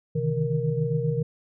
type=tone cluster; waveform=sine; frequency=129.2 / 151.5 / 159 / 467.7 Hz; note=C3 / D#3 / D#3 / A#4; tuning=-21 / -46 / +38 / +6 cents; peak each=-28 dBFS; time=0.15-1.23 s; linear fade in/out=10 ms; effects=none